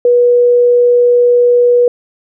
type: tone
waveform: sine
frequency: 485.7 Hz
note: B4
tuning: 29 cents flat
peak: -5 dBFS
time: 0.05-1.88 s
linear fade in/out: 2 ms
effects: none

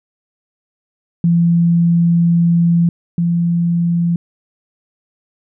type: tone pair in turn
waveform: sine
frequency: 170 / 170.89 Hz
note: F3 / F3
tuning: -46 / -37 cents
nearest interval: unison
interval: 9 cents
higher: second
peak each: -9 / -12 dBFS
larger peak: first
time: 1.24-2.89 / 3.18-4.16 s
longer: first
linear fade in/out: 2 ms
effects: none

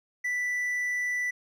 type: tone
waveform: triangle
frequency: 1975.5 Hz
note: B6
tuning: in tune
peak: -25 dBFS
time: 0.24-1.31 s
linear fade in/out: 10 ms
effects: none

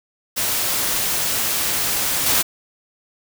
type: noise with level steps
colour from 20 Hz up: white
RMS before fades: -21 / -17 dBFS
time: 0.36-2.43 s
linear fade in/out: 20 ms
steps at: 2.26 s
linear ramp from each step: 5 ms
effects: none

